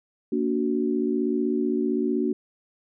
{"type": "chord", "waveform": "sine", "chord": "Bb augmented", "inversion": "none", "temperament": "equal with one note detuned", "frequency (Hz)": [233.1, 288.8, 370], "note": ["Bb3", "D4", "F#4"], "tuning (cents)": [0, -29, 0], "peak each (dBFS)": -26, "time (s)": [0.32, 2.33], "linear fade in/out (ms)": 5, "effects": []}